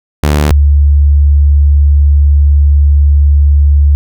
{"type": "tone pair in turn", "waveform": ["sawtooth", "sine"], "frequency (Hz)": [74.1, 72.03], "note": ["D2", "D2"], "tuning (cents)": [16, -33], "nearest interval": "unison", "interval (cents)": 49, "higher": "first", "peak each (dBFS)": -3, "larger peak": "neither", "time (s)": [[0.23, 0.51], [0.51, 3.95]], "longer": "second", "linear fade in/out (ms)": 0, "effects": []}